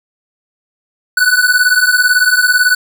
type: beating tone pair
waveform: square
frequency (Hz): 1479 / 1497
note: F#6 / F#6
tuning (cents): -1 / +20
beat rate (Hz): 18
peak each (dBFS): -12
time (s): 1.17-2.75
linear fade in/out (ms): 5
effects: none